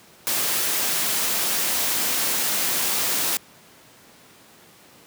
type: noise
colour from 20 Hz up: white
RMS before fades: -23 dBFS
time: 0.27-3.37 s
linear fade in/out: 0 ms
effects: pink hiss -50 dBFS RMS until 5.06 s + high-pass 150 Hz 12 dB/octave